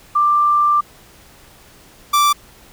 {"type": "tone pair in turn", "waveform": ["sine", "45% pulse"], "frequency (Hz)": [1182, 1169.8], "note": ["D6", "D6"], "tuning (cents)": [11, -7], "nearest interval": "unison", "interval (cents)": 18, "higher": "first", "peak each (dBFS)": -11, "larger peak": "neither", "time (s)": [[0.15, 0.81], [2.13, 2.33]], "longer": "first", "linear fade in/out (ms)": 10, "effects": ["pink hiss -46 dBFS RMS until 2.72 s"]}